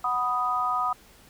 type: chord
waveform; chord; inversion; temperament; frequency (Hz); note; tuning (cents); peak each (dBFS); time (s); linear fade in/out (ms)
sine; B major; second; equal; 740 / 987.8 / 1244.5; F#5 / B5 / D#6; 0 / 0 / 0; -30 / -30 / -25; 0.04-0.93; 5
effects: pink hiss -54 dBFS RMS until 1.29 s